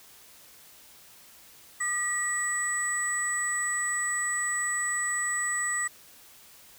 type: tone cluster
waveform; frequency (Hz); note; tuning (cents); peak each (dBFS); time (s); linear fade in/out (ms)
sine; 1213 / 1934 / 7930; D#6 / B6 / B8; -44 / -37 / +6; -35 / -29 / -30; 1.8-5.88; 10
effects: white hiss -53 dBFS RMS until 6.78 s